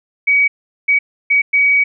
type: tone bursts at uneven times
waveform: sine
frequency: 2264 Hz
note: C#7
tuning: 36 cents sharp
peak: -9 dBFS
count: 4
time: 0.27-0.48 / 0.88-0.99 / 1.3-1.42 / 1.53-1.84 s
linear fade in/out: 10 ms
effects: none